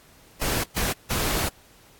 pink noise bursts at uneven times, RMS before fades -25 dBFS, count 3, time 0.41-0.64 / 0.76-0.93 / 1.1-1.49 s, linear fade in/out 10 ms, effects pink hiss -54 dBFS RMS until 1.99 s + AAC 64 kbps

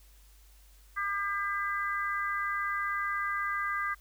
harmonic tone, 400.9 Hz, G4, 39 cents sharp, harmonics 3 / 4 / 5, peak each -32 / -34 / -36 dBFS, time 0.96-3.95 s, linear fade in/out 20 ms, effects added 50 Hz sine -55 dBFS peak until 4 s + white hiss -63 dBFS RMS until 4 s

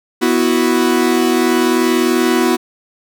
45% pulse chord, B suspended fourth, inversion none, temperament equal, 246.9 / 329.6 / 370 Hz, B3 / E4 / F#4, 0 / 0 / 0 cents, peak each -16 dBFS, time 0.21-2.57 s, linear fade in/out 20 ms, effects none

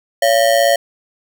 square ring-modulated tone, 623 Hz, D#5, 2 cents sharp, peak -8 dBFS, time 0.22-0.76 s, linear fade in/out 5 ms, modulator 58.3 Hz, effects none

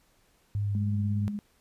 sine tone with vibrato, 101.6 Hz, G#2, 38 cents flat, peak -26 dBFS, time 0.55-1.28 s, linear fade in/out 0 ms, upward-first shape triangle, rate 3.6 Hz, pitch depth 18 cents each way
sine tone with tremolo, 206.4 Hz, G#3, 10 cents flat, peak -29 dBFS, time 0.75-1.39 s, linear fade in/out 0 ms, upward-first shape triangle, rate 17 Hz, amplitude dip 40%
effects pink hiss -66 dBFS RMS until 1.6 s + resampled to 32000 Hz

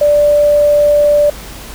sine tone with quantisation, 587.3 Hz, D5, in tune, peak -6 dBFS, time 0.01-1.3 s, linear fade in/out 5 ms, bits 6, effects added 50 Hz sine -32 dBFS peak until 1.74 s + pink hiss -31 dBFS RMS until 1.74 s

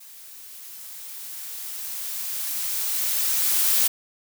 blue noise with level ramp, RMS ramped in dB -45 to -19 dBFS, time 0-3.88 s, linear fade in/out 10 ms, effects none

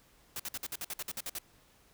white noise bursts, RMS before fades -38 dBFS, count 12, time 0.36-1.386 s, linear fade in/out 2 ms, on 36 ms, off 54 ms, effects pink hiss -64 dBFS RMS until 1.93 s

